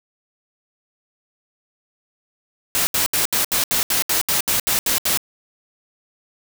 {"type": "noise bursts", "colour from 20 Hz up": "white", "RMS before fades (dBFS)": -19, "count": 13, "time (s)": [2.75, 5.174], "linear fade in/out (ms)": 0, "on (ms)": 120, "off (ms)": 72, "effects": []}